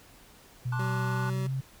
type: tone with pitch glide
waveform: sine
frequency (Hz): 123.47 to 133.1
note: B2 to C3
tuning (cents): 0 to +30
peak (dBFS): -28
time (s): 0.65-1.61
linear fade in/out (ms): 10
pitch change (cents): +130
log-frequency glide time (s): 1.17-1.5
type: chord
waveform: triangle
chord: D dominant seventh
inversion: second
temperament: just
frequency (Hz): 881 / 1057.2 / 1174.7 / 1468.3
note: A5 / C6 / D6 / F#6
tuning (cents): +2 / +18 / 0 / -14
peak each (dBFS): -36 / -40 / -40 / -35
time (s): 0.72-1.3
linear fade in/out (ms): 5
type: tone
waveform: 25% pulse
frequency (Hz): 190.6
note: G3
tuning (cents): -48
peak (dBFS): -31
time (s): 0.79-1.47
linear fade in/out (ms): 5
effects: pink hiss -55 dBFS RMS until 1.8 s